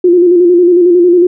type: tone with vibrato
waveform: sine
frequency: 352.3 Hz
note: F4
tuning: 15 cents sharp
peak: -3 dBFS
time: 0.04-1.27 s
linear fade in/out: 5 ms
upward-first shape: square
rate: 11 Hz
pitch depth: 43 cents each way
effects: none